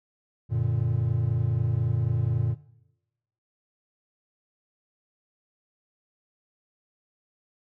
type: chord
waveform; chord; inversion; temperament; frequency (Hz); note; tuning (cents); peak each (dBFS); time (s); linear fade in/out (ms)
triangle; Gb augmented; none; equal; 92.5 / 116.54 / 146.83; Gb2 / Bb2 / D3; 0 / 0 / 0; -28 / -23 / -28; 0.49-2.56; 50
effects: noise-tail reverb RT60 0.9 s tail -18 dB re dry